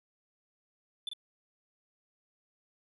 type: tone with echo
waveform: triangle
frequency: 3500 Hz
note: A7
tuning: 10 cents flat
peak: -32 dBFS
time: 1.07-1.09 s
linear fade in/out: 2 ms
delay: 44 ms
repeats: 1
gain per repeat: -5 dB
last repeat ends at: 1.134 s
effects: resampled to 32000 Hz